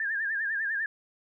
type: tone with vibrato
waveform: sine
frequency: 1700 Hz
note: G#6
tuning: 40 cents sharp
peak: -27 dBFS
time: 0-0.86 s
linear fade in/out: 2 ms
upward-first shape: sine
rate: 10 Hz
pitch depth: 110 cents each way
effects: none